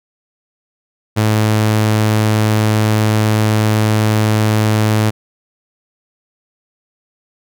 sawtooth tone, 107.9 Hz, A2, 33 cents flat, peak -7 dBFS, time 1.16-5.11 s, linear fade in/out 20 ms, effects none

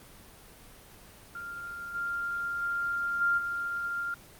sine tone with level steps, 1395 Hz, F6, 2 cents flat, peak -37 / -30 / -28 / -23 / -30 dBFS, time 1.35-4.14 s, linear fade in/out 2 ms, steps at 1.94 / 2.61 / 3.2 / 3.37 s, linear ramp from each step 20 ms, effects pink hiss -52 dBFS RMS until 4.39 s + Opus 24 kbps

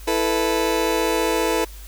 30% pulse chord, E suspended fourth, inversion none, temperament just, 329.6 / 439.5 / 494.4 Hz, E4 / A4 / B4, 0 / -2 / +2 cents, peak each -21 / -20 / -21 dBFS, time 0.07-1.65 s, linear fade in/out 10 ms, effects added 50 Hz sine -36 dBFS peak until 1.87 s + white hiss -45 dBFS RMS until 1.87 s

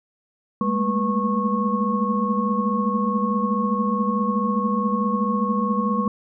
sine tone cluster, 203.7 / 217.8 / 228.4 / 489.1 / 1095 Hz, G#3 / A3 / A#3 / B4 / C#6, -33 / -17 / -35 / -17 / -22 cents, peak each -23 / -27 / -28 / -29 / -24 dBFS, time 0.61-6.08 s, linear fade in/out 2 ms, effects none

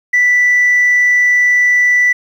sine tone, 1973 Hz, B6, 2 cents flat, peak -6 dBFS, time 0.13-2.13 s, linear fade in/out 10 ms, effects tanh soft clip ceiling -5 dBFS + 7-bit

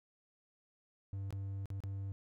triangle tone with dropouts, 98 Hz, G2, in tune, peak -36 dBFS, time 1.13-2.12 s, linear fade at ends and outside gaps 0 ms, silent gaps 1.306-1.326 / 1.657-1.703 / 1.804-1.837 s, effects none

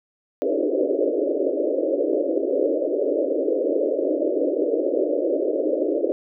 white band-pass noise, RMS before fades -22 dBFS, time 0.42-6.12 s, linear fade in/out 0 ms, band 280 to 600 Hz, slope 96 dB/octave, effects none

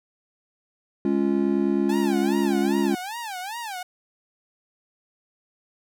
triangle chord, Db major, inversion second, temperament just, 207.9 / 277.2 / 346.5 Hz, Ab3 / Db4 / F4, +2 / 0 / -14 cents, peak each -22 / -22 / -22 dBFS, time 1.05-2.95 s, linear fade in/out 2 ms
sawtooth tone with vibrato, 830.6 Hz, G#5, in tune, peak -27 dBFS, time 1.89-3.83 s, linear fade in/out 5 ms, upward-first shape sine, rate 2.5 Hz, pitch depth 240 cents each way
effects none

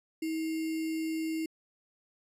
sine tone with sample-and-hold, 320 Hz, D#4, 49 cents sharp, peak -30 dBFS, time 0.22-1.46 s, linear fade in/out 5 ms, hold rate 2450 Hz, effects resampled to 32000 Hz

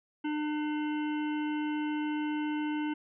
harmonic tone, 301.2 Hz, D4, 44 cents sharp, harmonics 1 / 3 / 5 / 7 / 9 / 10, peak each -30 / -40 / -44 / -47 / -49 / -50 dBFS, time 0.24-2.94 s, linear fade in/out 10 ms, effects none

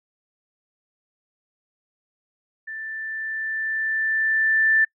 sine tone with level ramp, 1769 Hz, A6, 9 cents sharp, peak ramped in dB -31 to -14 dBFS, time 2.67-4.85 s, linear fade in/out 10 ms, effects noise-tail reverb RT60 0.1 s tail -26 dB re dry

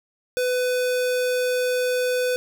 square tone, 500 Hz, B4, 21 cents sharp, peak -21 dBFS, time 0.37-2.36 s, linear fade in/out 0 ms, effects none

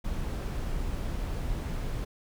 brown noise, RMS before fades -32 dBFS, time 0.04-2.05 s, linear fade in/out 10 ms, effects none

